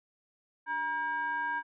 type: ring-modulated tone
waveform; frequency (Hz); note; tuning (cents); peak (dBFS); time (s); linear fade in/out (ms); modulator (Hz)
triangle; 329.6; E4; 0; -25; 0.66-1.63; 50; 1280
effects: resampled to 8000 Hz